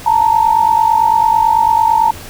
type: tone pair together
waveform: sine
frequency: 879 / 928 Hz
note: A5 / A#5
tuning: -2 / -8 cents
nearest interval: minor second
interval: 94 cents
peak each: -11 dBFS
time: 0.06-2.11 s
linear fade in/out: 5 ms
effects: added 92 Hz sine -40 dBFS peak until 2.29 s + pink hiss -32 dBFS RMS until 2.29 s